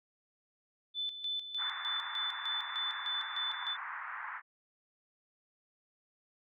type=tone with tremolo; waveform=sine; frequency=3511 Hz; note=A7; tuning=4 cents flat; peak=-33 dBFS; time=0.94-3.77 s; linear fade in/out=50 ms; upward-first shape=square; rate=3.3 Hz; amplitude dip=65%
type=band-pass noise; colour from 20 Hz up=white; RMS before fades=-42 dBFS; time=1.57-4.42 s; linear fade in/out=50 ms; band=900 to 1900 Hz; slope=48 dB/octave
effects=none